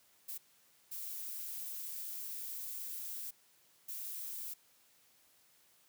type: noise bursts at uneven times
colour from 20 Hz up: violet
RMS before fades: -43 dBFS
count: 3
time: 0.28-0.38 / 0.91-3.31 / 3.88-4.54 s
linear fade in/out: 10 ms
effects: white hiss -68 dBFS RMS until 5.88 s + high-pass 80 Hz 12 dB/octave